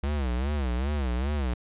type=tone with vibrato; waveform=square; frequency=67 Hz; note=C2; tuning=42 cents sharp; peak=-26 dBFS; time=0.03-1.54 s; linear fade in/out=5 ms; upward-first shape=sine; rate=2.5 Hz; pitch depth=190 cents each way; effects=resampled to 8000 Hz